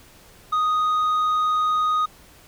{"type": "tone with tanh clipping", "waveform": "sine", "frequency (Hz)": 1244.5, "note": "D#6", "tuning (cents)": 0, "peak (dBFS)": -19, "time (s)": [0.52, 2.06], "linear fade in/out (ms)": 10, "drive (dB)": 4, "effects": ["pink hiss -50 dBFS RMS until 2.47 s"]}